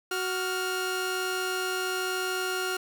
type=tone pair together; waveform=sawtooth; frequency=371.5 / 1405.1 Hz; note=F#4 / F6; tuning=+7 / +10 cents; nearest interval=octave + major seventh; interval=2303 cents; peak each=-27 dBFS; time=0.11-2.77 s; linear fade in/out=5 ms; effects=none